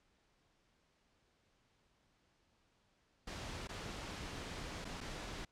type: noise with dropouts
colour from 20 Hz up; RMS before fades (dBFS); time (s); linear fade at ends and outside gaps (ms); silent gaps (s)
pink; -45; 3.27-5.45; 5; 3.674-3.69 / 4.846-4.851 / 5.006-5.01
effects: pink hiss -75 dBFS RMS until 5.51 s + low-pass 6000 Hz 12 dB/octave